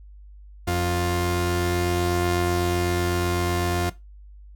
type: tone pair together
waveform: sawtooth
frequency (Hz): 88 / 351.7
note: F2 / F4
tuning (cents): +14 / +12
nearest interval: 2 octaves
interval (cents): 2398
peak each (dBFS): -20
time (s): 0.67-3.9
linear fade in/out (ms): 10
effects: noise-tail reverb RT60 0.2 s tail -17 dB re dry + added 50 Hz sine -42 dBFS peak until 4.55 s